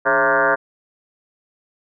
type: tone with frequency modulation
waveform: sine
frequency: 1046.5 Hz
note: C6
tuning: in tune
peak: -13 dBFS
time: 0.05-0.56 s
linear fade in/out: 20 ms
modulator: 126 Hz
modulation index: 4.9
effects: none